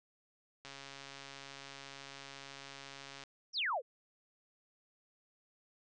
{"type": "click train", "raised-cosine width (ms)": 0.2, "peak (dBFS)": -31, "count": 358, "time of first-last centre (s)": [0.65, 3.237], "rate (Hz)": 138}
{"type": "exponential sweep", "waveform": "sine", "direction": "down", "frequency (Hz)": [5920, 436], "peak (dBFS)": -32, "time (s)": [3.53, 3.82], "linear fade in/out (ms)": 50}
{"effects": ["resampled to 22050 Hz"]}